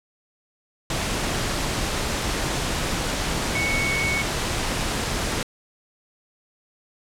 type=tone in noise; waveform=sine; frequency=2218 Hz; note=C#7; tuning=in tune; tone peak=-23 dBFS; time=3.55-4.22 s; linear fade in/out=2 ms; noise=pink; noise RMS=-25 dBFS; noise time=0.9-5.43 s; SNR=-1 dB; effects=low-pass 9000 Hz 12 dB/octave